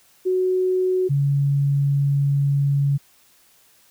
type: tone pair in turn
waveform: sine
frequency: 370 / 140.77 Hz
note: F#4 / C#3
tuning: 0 / +27 cents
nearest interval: octave + perfect fourth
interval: 1673 cents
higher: first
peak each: -17 / -16 dBFS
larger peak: second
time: 0.25-1.09 / 1.09-2.98 s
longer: second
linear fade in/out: 20 ms
effects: white hiss -56 dBFS RMS until 3.9 s